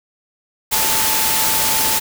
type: tone in noise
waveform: sine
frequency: 880 Hz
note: A5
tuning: in tune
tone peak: -25 dBFS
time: 0.71-2 s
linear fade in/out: 20 ms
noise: white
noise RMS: -17 dBFS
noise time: 0.71-2 s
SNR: -11 dB
effects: none